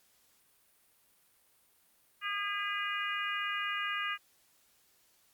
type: harmonic tone with a mistuned harmonic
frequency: 408 Hz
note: G#4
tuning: 31 cents flat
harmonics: 3 / 4 / 5 / 6 / 7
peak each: -37 / -38 / -39 / -40 / -40 dBFS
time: 2.21-4.18 s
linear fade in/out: 50 ms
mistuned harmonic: 5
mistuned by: -28 cents
effects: white hiss -68 dBFS RMS until 5.33 s + Opus 48 kbps